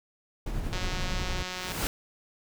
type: noise with tremolo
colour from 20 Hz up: brown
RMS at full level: -30 dBFS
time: 0.46-1.43 s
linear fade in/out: 5 ms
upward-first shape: sine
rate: 11 Hz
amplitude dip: 30%
type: click train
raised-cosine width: 0.2 ms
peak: -18 dBFS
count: 182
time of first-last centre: 0.73-1.719 s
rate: 183 Hz
type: noise with exponential growth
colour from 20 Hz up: pink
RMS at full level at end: -27 dBFS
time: 1.27-1.87 s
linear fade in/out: 0 ms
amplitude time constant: 130 ms
effects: none